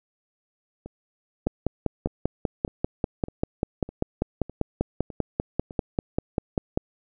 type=two click trains; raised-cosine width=2 ms; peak=-24 / -9 dBFS; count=9 / 28; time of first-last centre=0.86-5.708 / 1.47-6.775 s; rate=1.65 / 5.09 Hz; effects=none